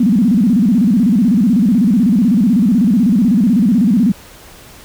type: tone with vibrato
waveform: sine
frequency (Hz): 217.3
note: A3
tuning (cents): -21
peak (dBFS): -8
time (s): 0-4.12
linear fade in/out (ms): 5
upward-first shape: square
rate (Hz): 16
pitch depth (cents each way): 210
effects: pink hiss -39 dBFS RMS until 4.84 s